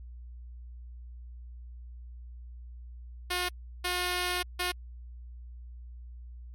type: tone bursts at uneven times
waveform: 5% pulse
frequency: 358.7 Hz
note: F4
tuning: 46 cents sharp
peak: -17 dBFS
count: 3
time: 3.3-3.49 / 3.84-4.43 / 4.59-4.72 s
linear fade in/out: 10 ms
effects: added 60 Hz sine -42 dBFS peak until 6.54 s + MP3 64 kbps